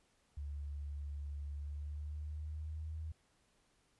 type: tone with pitch glide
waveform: sine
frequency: 72 to 78.97 Hz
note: D2 to D#2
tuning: -34 to +26 cents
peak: -40 dBFS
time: 0.37-3.12 s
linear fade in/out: 5 ms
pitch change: +160 cents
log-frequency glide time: 1.53-2.98 s
effects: pink hiss -74 dBFS RMS until 3.99 s + resampled to 24000 Hz